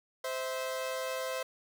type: tone pair together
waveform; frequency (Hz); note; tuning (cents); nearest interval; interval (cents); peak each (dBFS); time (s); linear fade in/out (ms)
sawtooth; 520 / 651; C5 / E5; -11 / -22; major third; 389; -31 / -35; 0.24-1.43; 5
effects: none